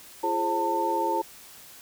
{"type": "tone cluster", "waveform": "sine", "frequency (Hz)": [341.5, 418.8, 533, 897], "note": ["F4", "G#4", "C5", "A5"], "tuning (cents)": [-39, 15, 32, 33], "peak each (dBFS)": [-30, -33, -32, -25], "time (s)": [0.23, 1.22], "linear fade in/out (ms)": 10, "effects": ["white hiss -48 dBFS RMS until 1.81 s"]}